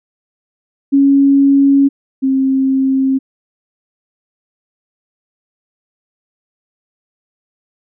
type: tone pair in turn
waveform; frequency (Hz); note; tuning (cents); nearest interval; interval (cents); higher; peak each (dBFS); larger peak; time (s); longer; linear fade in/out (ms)
sine; 277.2 / 266.7; C#4 / C4; 0 / +33; minor second; 67; first; -6 / -10; first; 0.92-1.89 / 2.22-3.19; neither; 20
effects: none